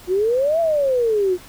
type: exponential two-way sweep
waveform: sine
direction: up then down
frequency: 350.7 to 680 to 350.7 Hz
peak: -15 dBFS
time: 0.07-1.38 s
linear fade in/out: 50 ms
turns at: 0.6 s
effects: pink hiss -43 dBFS RMS until 1.48 s